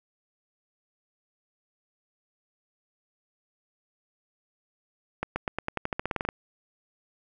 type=accelerating click train; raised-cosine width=0.5 ms; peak=-13 dBFS; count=15; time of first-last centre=5.23-6.289 s; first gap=130 ms; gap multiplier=0.91; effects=none